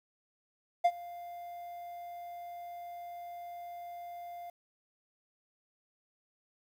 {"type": "tone with ADSR envelope", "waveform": "triangle", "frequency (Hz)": 698.5, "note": "F5", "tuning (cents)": 0, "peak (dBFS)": -18, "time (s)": [0.84, 4.5], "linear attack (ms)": 13, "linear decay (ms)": 54, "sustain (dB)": -22, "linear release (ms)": 4, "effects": ["10-bit"]}